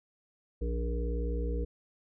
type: harmonic tone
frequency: 58.9 Hz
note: A#1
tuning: 19 cents sharp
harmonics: 1 / 3 / 5 / 7 / 8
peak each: -30 / -42 / -42 / -43 / -39 dBFS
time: 0.61-1.65 s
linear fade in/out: 10 ms
effects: none